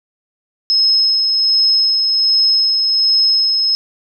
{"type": "tone with tremolo", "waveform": "sine", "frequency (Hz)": 5170, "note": "E8", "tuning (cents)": -34, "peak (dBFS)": -9, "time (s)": [0.7, 3.75], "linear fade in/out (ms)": 0, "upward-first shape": "sine", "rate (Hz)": 1.3, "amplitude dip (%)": 30, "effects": []}